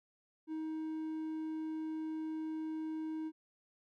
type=tone; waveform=triangle; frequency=315.3 Hz; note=D#4; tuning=23 cents sharp; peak=-35 dBFS; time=0.47-3.32 s; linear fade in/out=50 ms; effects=none